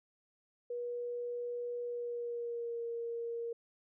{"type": "tone with pitch glide", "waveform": "sine", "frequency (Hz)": [482.6, 466.7], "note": ["B4", "A#4"], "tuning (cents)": [-40, 2], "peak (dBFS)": -36, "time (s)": [0.7, 3.53], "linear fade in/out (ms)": 5, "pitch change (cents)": -58, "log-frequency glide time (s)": [1.82, 2.83], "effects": []}